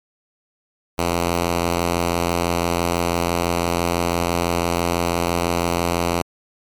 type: tone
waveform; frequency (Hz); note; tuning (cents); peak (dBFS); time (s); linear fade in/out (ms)
5% pulse; 86; F2; -26; -7; 0.98-6.22; 5
effects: MP3 96 kbps